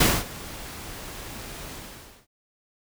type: noise with ADSR envelope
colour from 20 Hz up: pink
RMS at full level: -17 dBFS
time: 0-2.27 s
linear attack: 7 ms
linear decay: 230 ms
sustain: -21 dB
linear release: 560 ms
effects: none